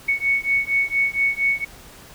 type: beating tone pair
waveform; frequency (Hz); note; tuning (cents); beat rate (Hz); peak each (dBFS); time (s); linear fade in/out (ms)
sine; 2217 / 2221.3; C#7 / C#7; 0 / +3; 4.3; -21; 0.08-1.65; 10
effects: pink hiss -44 dBFS RMS until 2.14 s